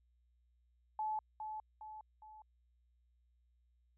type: tone with echo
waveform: sine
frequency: 862 Hz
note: A5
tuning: 36 cents flat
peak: -35 dBFS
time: 0.99-1.19 s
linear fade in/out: 2 ms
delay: 410 ms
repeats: 3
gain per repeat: -6 dB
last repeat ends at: 2.42 s
effects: added 60 Hz sine -70 dBFS peak until 3.97 s